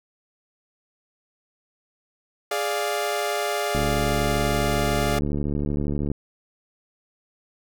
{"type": "chord", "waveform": "sawtooth", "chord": "D diminished", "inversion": "second", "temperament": "equal", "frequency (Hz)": [415.3, 587.3, 698.5], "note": ["Ab4", "D5", "F5"], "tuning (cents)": [0, 0, 0], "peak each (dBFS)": -24, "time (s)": [2.51, 5.19], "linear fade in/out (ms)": 5}
{"type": "click train", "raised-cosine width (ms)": 3, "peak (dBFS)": -14, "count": 173, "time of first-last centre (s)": [3.75, 6.116], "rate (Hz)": 72.7}
{"effects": []}